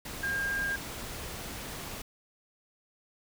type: tone in noise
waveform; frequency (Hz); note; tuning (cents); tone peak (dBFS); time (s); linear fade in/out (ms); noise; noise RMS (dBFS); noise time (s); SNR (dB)
sine; 1609; G6; +45; -29; 0.23-0.76; 5; pink; -40; 0.05-2.02; +8
effects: none